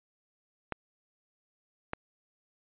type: clicks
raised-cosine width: 0.5 ms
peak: -17 dBFS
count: 2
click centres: 0.723 / 1.934 s
effects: resampled to 8000 Hz